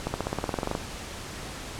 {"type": "accelerating click train", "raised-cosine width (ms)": 1, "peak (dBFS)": -13, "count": 14, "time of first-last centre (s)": [0.07, 0.751], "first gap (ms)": 70, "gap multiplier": 0.95, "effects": ["pink hiss -38 dBFS RMS until 1.79 s", "low-pass 9000 Hz 12 dB/octave"]}